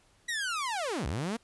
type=linear two-way sweep; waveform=sawtooth; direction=down then up; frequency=1951 to 57 to 241.2 Hz; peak=-27 dBFS; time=0.28-1.37 s; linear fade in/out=10 ms; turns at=1.07 s; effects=pink hiss -65 dBFS RMS until 1.43 s + resampled to 24000 Hz

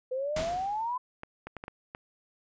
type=exponential sweep; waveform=sine; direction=up; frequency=502 to 1023 Hz; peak=-29 dBFS; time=0.11-0.98 s; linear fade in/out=10 ms
type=noise with exponential decay; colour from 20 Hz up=pink; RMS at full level=-32 dBFS; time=0.36-0.96 s; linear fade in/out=5 ms; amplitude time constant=130 ms
type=clicks; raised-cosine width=0.5 ms; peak=-24 dBFS; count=6; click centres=1.234 / 1.47 / 1.567 / 1.639 / 1.681 / 1.949 s
effects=resampled to 16000 Hz

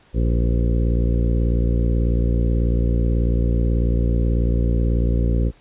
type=harmonic tone with a mistuned harmonic; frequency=58.27 Hz; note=A#1; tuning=in tune; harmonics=1 / 2 / 3 / 4 / 5 / 6 / 7 / 8 / 9; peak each=-17 / -23 / -27 / -29 / -31 / -33 / -34 / -35 / -36 dBFS; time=0.13-5.52 s; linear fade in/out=50 ms; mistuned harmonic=8; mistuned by=+40 cents; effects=pink hiss -54 dBFS RMS until 5.6 s + resampled to 8000 Hz

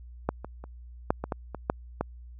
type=clicks; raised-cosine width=1 ms; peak=-11 / -23 / -28 / -8 / -17 / -15 / -21 / -9 / -13 dBFS; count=9; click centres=0.29 / 0.446 / 0.64 / 1.105 / 1.24 / 1.322 / 1.547 / 1.699 / 2.01 s; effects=added 60 Hz sine -43 dBFS peak until 2.39 s

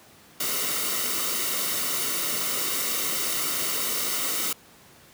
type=noise with comb filter; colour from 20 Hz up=white; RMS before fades=-27 dBFS; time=0.4-4.53 s; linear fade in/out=5 ms; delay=1.2 ms; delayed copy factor=-0.6; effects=pink hiss -52 dBFS RMS until 5.13 s + high-pass 100 Hz 12 dB/octave

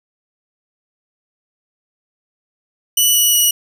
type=tone with pitch steps; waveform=10% pulse; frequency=2960 / 2940 / 2919 Hz; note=F#7 / F#7 / F#7; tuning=0 / -12 / -24 cents; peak=-3 dBFS; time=2.97-3.51 s; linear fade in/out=5 ms; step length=180 ms; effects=none

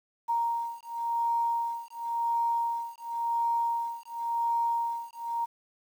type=beating tone pair; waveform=sine; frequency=932.3 / 933.23 Hz; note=A#5 / A#5; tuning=0 / +2 cents; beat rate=0.93 Hz; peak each=-30 dBFS; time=0.28-5.46 s; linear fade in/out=20 ms; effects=9-bit

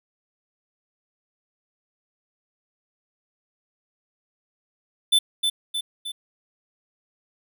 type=tone with echo; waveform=square; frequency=3520 Hz; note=A7; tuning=in tune; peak=-15 dBFS; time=5.12-5.19 s; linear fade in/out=10 ms; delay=310 ms; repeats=3; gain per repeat=-5 dB; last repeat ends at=6.12 s; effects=none

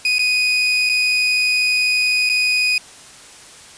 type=tone with dropouts; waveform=30% pulse; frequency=2489 Hz; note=D#7; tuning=in tune; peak=-12 dBFS; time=0.05-2.78 s; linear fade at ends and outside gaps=2 ms; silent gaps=0.184-0.192 / 0.892-0.896 / 2.292-2.297 s; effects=white hiss -41 dBFS RMS until 3.77 s + resampled to 22050 Hz

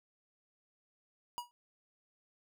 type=tone with exponential decay; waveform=square; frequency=965 Hz; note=B5; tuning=40 cents flat; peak=-34 dBFS; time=1.38-1.51 s; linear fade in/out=0 ms; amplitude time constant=27 ms; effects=none

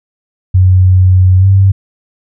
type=tone with pitch glide; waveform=sine; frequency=92.5 to 96.99 Hz; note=F#2 to G2; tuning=0 to -18 cents; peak=-3 dBFS; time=0.54-1.72 s; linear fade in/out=10 ms; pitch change=+82 cents; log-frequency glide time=1.38-1.46 s; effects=none

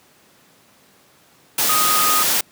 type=tone in noise; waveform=sine; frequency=1244.5 Hz; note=D#6; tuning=in tune; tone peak=-18 dBFS; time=1.69-2.23 s; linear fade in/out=5 ms; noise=white; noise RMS=-18 dBFS; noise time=1.58-2.41 s; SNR=-3 dB; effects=pink hiss -53 dBFS RMS until 2.51 s + high-pass 150 Hz 12 dB/octave

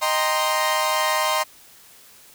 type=chord; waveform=sawtooth; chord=C minor seventh; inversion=first; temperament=equal; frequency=622.3 / 784 / 932.3 / 1046.5 Hz; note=Eb5 / G5 / Bb5 / C6; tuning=0 / 0 / 0 / 0 cents; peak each=-21 / -25 / -22 / -19 dBFS; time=0.01-1.44 s; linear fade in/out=20 ms; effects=white hiss -49 dBFS RMS until 2.34 s

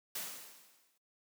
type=noise with exponential decay; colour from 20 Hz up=white; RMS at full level=-38 dBFS; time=0.15-0.98 s; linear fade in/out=5 ms; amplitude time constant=180 ms; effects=noise-tail reverb RT60 0.1 s tail -18 dB re dry + high-pass 200 Hz 12 dB/octave

